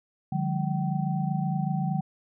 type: tone cluster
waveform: sine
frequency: 149.1 / 177.2 / 202.3 / 766 Hz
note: D3 / F3 / G#3 / G5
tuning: +27 / +25 / -45 / -40 cents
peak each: -28 / -29 / -33 / -34 dBFS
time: 0.32-2.01 s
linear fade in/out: 5 ms
effects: none